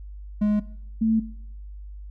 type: tone pair in turn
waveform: triangle / sine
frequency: 209.3 / 222.5 Hz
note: G#3 / A3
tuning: +14 / +20 cents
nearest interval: minor second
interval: 106 cents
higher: second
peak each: -16 / -18 dBFS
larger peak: first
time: 0.41-0.6 / 1.01-1.2 s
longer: neither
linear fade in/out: 10 ms
effects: noise-tail reverb RT60 0.7 s tail -19 dB re dry + added 50 Hz sine -36 dBFS peak until 2.1 s